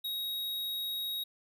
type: tone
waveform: square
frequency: 3789 Hz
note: A#7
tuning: 27 cents sharp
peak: -34 dBFS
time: 0.04-1.24 s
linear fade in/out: 10 ms
effects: none